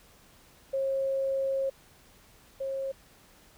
sine tone pair in turn, 540 / 540 Hz, C#5 / C#5, -45 / -45 cents, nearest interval unison, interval 0 cents, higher neither, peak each -26 / -30 dBFS, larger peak first, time 0.73-1.7 / 2.6-2.92 s, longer first, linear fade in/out 10 ms, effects pink hiss -58 dBFS RMS until 3.57 s

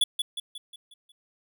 square tone with echo, 3436 Hz, A7, 42 cents flat, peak -19 dBFS, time 0.01-0.04 s, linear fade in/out 5 ms, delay 180 ms, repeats 6, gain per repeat -6 dB, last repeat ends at 1.12 s, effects none

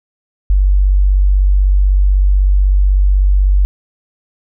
sine tone, 48.05 Hz, G1, 34 cents flat, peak -7 dBFS, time 0.5-3.65 s, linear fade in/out 0 ms, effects none

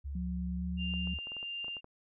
sine tone with pitch glide, 70 to 73.4 Hz, C#2 to D2, +18 to 0 cents, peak -36 dBFS, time 0.04-1.19 s, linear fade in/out 20 ms, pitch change +82 cents, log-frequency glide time 0.56-0.66 s
sine tone, 180 Hz, F#3, 47 cents flat, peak -35 dBFS, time 0.15-1.14 s, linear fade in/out 5 ms
sine tone with tremolo, 2794 Hz, F7, in tune, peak -36 dBFS, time 0.77-1.81 s, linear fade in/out 50 ms, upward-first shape triangle, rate 1.5 Hz, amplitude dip 30%
clicks, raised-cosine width 1 ms, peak -37 dBFS, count 11, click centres 0.938 / 1.073 / 1.188 / 1.271 / 1.319 / 1.367 / 1.429 / 1.645 / 1.682 / 1.768 / 1.844 s
effects none

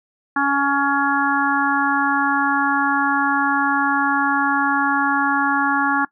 harmonic tone, 280 Hz, C#4, 18 cents sharp, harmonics 1 / 3 / 4 / 5 / 6, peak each -22 / -22 / -22 / -22 / -22 dBFS, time 0.36-6.05 s, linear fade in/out 5 ms, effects noise-tail reverb RT60 0.1 s tail -21 dB re dry

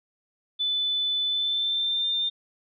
sine tone with pitch glide, 3500 to 3603 Hz, A7 to A7, -10 to +40 cents, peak -23 dBFS, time 0.59-2.3 s, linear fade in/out 20 ms, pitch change +50 cents, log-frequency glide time 1.26-2.1 s, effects none

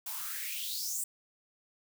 blue noise with high-pass filter sweep, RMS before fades -37 dBFS, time 0.06-1.04 s, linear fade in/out 5 ms, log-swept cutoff 790 to 8400 Hz, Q 5.6, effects none

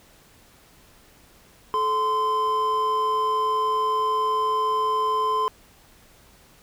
triangle tone pair together, 434 / 1032.2 Hz, A4 / C6, -24 / -24 cents, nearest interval octave + minor third, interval 1500 cents, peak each -26 / -19 dBFS, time 1.74-5.48 s, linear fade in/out 0 ms, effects pink hiss -54 dBFS RMS until 6.62 s

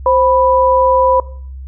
sine tone pair together, 523.3 / 987.8 Hz, C5 / B5, 0 / 0 cents, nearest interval major seventh, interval 1100 cents, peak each -11 dBFS, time 0.06-1.2 s, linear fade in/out 2 ms, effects noise-tail reverb RT60 0.5 s tail -19 dB re dry + added 66 Hz sine -26 dBFS peak until 1.67 s

